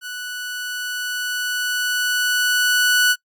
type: tone with level ramp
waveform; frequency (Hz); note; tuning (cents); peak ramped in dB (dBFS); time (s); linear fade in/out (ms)
sawtooth; 1480; F#6; 0; -25 to -9; 0.01-3.16; 50
effects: noise-tail reverb RT60 0.1 s tail -24 dB re dry + Opus 48 kbps